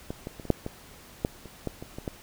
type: clicks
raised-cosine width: 2 ms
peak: -19 / -21 / -26 / -27 / -6 / -19 / -11 / -30 / -16 / -25 / -23 / -17 dBFS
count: 12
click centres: 0.105 / 0.271 / 0.398 / 0.453 / 0.503 / 0.664 / 1.249 / 1.457 / 1.673 / 1.825 / 1.985 / 2.078 s
effects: pink hiss -50 dBFS RMS until 2.22 s